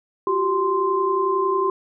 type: tone cluster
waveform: sine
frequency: 356.5 / 387.5 / 1043 Hz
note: F4 / G4 / C6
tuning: +36 / -20 / -6 cents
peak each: -27 / -21 / -21 dBFS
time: 0.27-1.7 s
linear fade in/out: 2 ms
effects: none